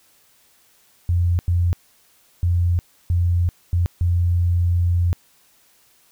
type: tone bursts at uneven times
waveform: sine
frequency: 87.31 Hz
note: F2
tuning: in tune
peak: -15 dBFS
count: 6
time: 1.09-1.39 / 1.48-1.73 / 2.43-2.79 / 3.1-3.49 / 3.73-3.86 / 4.01-5.13 s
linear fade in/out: 0 ms
effects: white hiss -57 dBFS RMS until 6.11 s